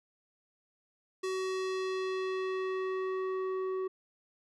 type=tone with low-pass filter sweep; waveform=square; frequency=376.6 Hz; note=F#4; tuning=31 cents sharp; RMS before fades=-34 dBFS; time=1.23-3.88 s; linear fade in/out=10 ms; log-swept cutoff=7800 to 910 Hz; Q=0.96; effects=none